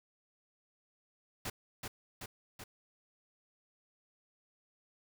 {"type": "noise with echo", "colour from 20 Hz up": "pink", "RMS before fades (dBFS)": -39, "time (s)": [1.45, 1.5], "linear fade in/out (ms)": 5, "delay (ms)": 380, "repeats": 3, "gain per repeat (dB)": -3, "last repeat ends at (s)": 2.64, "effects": []}